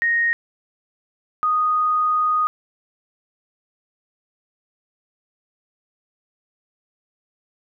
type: tone pair in turn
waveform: sine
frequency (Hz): 1864.7 / 1240.6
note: A#6 / D#6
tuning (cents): 0 / -5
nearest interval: perfect fifth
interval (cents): 705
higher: first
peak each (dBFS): -16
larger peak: neither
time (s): 0.02-0.33 / 1.43-2.47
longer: second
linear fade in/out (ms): 0
effects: none